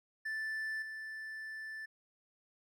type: tone with level steps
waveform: triangle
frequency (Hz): 1760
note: A6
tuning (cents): 0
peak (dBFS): -34 / -40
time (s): 0.25-1.86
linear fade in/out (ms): 10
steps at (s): 0.82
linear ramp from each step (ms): 2
effects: none